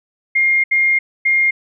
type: tone bursts at uneven times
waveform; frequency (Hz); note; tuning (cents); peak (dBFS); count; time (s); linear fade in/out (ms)
sine; 2125; C7; +26; -11; 3; 0.35-0.64 / 0.71-0.99 / 1.25-1.51; 10
effects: none